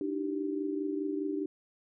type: tone cluster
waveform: sine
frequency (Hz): 298 / 322.8 / 388.1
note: D4 / E4 / G4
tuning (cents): +25 / -36 / -17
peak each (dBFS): -33 / -39 / -35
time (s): 0.01-1.46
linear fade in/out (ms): 2
effects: none